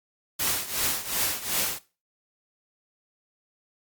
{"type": "noise with tremolo", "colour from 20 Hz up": "white", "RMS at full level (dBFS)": -24, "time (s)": [0.39, 1.79], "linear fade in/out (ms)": 10, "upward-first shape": "triangle", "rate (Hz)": 2.7, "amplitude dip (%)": 85, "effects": ["noise-tail reverb RT60 0.3 s tail -17 dB re dry", "Opus 48 kbps"]}